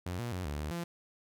sawtooth tone with pitch steps, 89.5 / 119.9 / 91.2 / 73 / 75.5 / 171.2 Hz, F2 / A#2 / F#2 / D2 / D2 / F3, +43 / +49 / -24 / -10 / +48 / -34 cents, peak -31 dBFS, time 0.06-0.84 s, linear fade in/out 5 ms, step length 130 ms, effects none

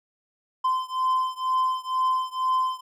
triangle beating tone pair, 1031 / 1033.1 Hz, C6 / C6, -26 / -22 cents, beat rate 2.1 Hz, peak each -23 / -24 dBFS, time 0.64-2.81 s, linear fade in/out 10 ms, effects none

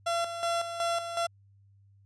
30% pulse tone with tremolo, 680 Hz, F5, 46 cents flat, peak -24 dBFS, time 0.06-1.27 s, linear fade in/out 10 ms, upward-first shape square, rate 2.7 Hz, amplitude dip 60%, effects added 99 Hz sine -57 dBFS peak until 2.05 s + resampled to 22050 Hz

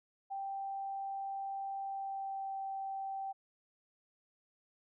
sine tone with pitch glide, 784 to 778.1 Hz, G5 to G5, 0 to -13 cents, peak -37 dBFS, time 0.3-3.33 s, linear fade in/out 20 ms, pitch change -13 cents, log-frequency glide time 1.83-2.56 s, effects none

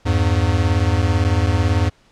square beating tone pair, 83.3 / 101.3 Hz, E2 / G#2, +19 / -43 cents, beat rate 18 Hz, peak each -18 dBFS, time 0.05-1.9 s, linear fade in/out 20 ms, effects pink hiss -55 dBFS RMS until 2.11 s + low-pass 6000 Hz 12 dB/octave

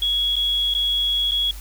sine tone with dropouts, 3340 Hz, G#7, 9 cents sharp, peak -18 dBFS, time 0.02-1.51 s, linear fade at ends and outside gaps 2 ms, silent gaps 0.357-0.365 / 0.739-0.749 / 1.311-1.318 s, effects added 50 Hz sine -33 dBFS peak until 1.6 s + white hiss -43 dBFS RMS until 1.6 s

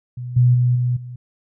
sine tone with level steps, 123.47 Hz, B2, in tune, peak -26 / -10 / -13 / -16 / -30 dBFS, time 0.17-1.16 s, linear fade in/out 5 ms, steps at 0.36 / 0.54 / 0.75 / 0.96 s, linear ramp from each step 10 ms, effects none

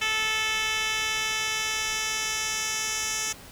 10% pulse tone with band-pass filter sweep, 437.1 Hz, A4, 11 cents flat, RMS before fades -28 dBFS, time 0.01-3.33 s, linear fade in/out 10 ms, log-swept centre 3300 to 5900 Hz, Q 1.5, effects pink hiss -46 dBFS RMS until 3.51 s

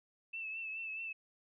sine tone with vibrato, 2638 Hz, E7, 1 cent sharp, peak -39 dBFS, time 0.33-1.13 s, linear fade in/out 10 ms, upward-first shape triangle, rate 4.7 Hz, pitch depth 47 cents each way, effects none

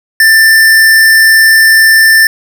square tone, 1779 Hz, A6, 19 cents sharp, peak -3 dBFS, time 0.2-2.27 s, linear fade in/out 2 ms, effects none

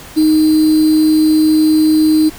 sine tone with sample-and-hold, 311.1 Hz, D#4, in tune, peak -7 dBFS, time 0.16-2.3 s, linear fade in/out 20 ms, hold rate 4410 Hz, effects pink hiss -34 dBFS RMS until 2.38 s

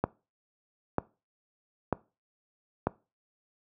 click train, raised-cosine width 1 ms, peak -11 dBFS, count 4, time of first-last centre 0.04-2.87 s, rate 1.06 Hz, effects noise-tail reverb RT60 0.3 s tail -21 dB re dry + high-pass 80 Hz 12 dB/octave

